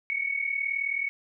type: tone pair together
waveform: sine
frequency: 2213 / 2252 Hz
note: C#7 / C#7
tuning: -3 / +27 cents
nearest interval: unison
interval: 30 cents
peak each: -28 / -31 dBFS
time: 0.1-1.09 s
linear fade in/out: 0 ms
effects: none